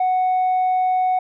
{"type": "tone with tanh clipping", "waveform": "triangle", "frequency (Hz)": 740, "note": "F#5", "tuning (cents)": 0, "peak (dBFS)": -16, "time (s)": [0, 1.19], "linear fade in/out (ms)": 5, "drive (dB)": 6, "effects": []}